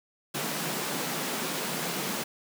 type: high-pass noise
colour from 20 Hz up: pink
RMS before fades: -32 dBFS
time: 0.34-2.24 s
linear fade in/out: 10 ms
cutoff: 140 Hz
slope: 96 dB/octave
effects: none